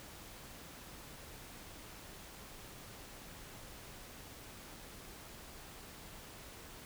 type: silence
effects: pink hiss -52 dBFS RMS until 6.85 s